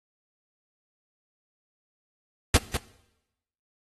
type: noise with echo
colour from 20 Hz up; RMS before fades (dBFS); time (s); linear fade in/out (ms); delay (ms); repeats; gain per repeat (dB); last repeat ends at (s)
pink; -17; 2.54-2.57; 2; 200; 1; -10; 2.77
effects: noise-tail reverb RT60 0.9 s tail -19 dB re dry + AAC 32 kbps